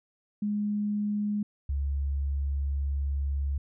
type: tone pair in turn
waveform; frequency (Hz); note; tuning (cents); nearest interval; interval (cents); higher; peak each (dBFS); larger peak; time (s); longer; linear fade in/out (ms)
sine; 207.7 / 69.85; G#3 / C#2; 0 / +14; octave + perfect fifth; 1886; first; -26 / -26; neither; 0.42-1.43 / 1.69-3.58; second; 5
effects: none